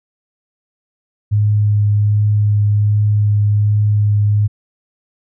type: tone with vibrato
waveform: sine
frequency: 104.3 Hz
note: G#2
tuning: 8 cents sharp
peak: -10 dBFS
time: 1.31-4.48 s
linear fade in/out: 20 ms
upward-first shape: triangle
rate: 1.3 Hz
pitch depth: 12 cents each way
effects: none